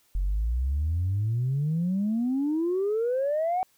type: exponential sweep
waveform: sine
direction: up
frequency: 43.65 to 760 Hz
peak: -22 dBFS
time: 0.15-3.63 s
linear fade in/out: 0 ms
effects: tanh soft clip ceiling -20 dBFS + white hiss -65 dBFS RMS until 3.77 s